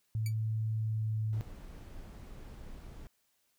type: tone with pitch glide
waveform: sine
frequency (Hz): 110 to 108.99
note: A2 to A2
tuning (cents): 0 to -16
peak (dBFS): -30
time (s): 0.15-1.41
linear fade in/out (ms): 0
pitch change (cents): -16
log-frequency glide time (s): 0.74-1.21
type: tone with exponential decay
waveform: 10% pulse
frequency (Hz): 2300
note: D7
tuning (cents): -37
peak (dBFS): -29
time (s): 0.26-0.34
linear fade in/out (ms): 2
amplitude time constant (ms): 17
type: noise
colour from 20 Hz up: brown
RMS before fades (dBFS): -47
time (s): 1.33-3.07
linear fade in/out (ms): 0
effects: white hiss -75 dBFS RMS until 3.58 s